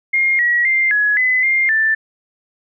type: tone with pitch steps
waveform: sine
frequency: 2129 / 1917 / 2098 / 1683 / 2017 / 2112 / 1769 Hz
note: C7 / A#6 / C7 / G#6 / B6 / C7 / A6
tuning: +30 / +48 / +4 / +23 / +36 / +16 / +9 cents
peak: -12 dBFS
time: 0.13-1.95 s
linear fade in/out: 10 ms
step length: 260 ms
effects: none